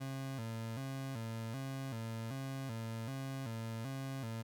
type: tone with vibrato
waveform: 30% pulse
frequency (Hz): 123.47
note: B2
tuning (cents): 0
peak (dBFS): -37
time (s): 0-4.43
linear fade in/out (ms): 20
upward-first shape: square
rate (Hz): 1.3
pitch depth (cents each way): 150
effects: none